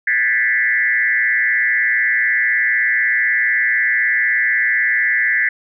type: tone with frequency modulation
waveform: sine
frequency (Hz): 1864.7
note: A#6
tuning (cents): 0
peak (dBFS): -13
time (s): 0.07-5.49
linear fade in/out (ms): 5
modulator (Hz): 116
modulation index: 2
effects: none